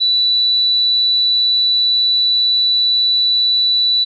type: tone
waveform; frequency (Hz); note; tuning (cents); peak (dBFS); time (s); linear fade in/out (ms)
sine; 3959; B7; +3; -11; 0-4.05; 20
effects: none